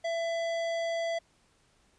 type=tone with hard clipping; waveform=triangle; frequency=668 Hz; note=E5; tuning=23 cents sharp; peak=-31 dBFS; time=0.04-1.19 s; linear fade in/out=10 ms; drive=18 dB; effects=pink hiss -67 dBFS RMS until 1.98 s + resampled to 22050 Hz